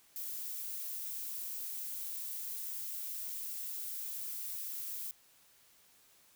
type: noise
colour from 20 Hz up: violet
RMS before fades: -41 dBFS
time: 0.16-5.11 s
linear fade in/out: 0 ms
effects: white hiss -65 dBFS RMS until 6.35 s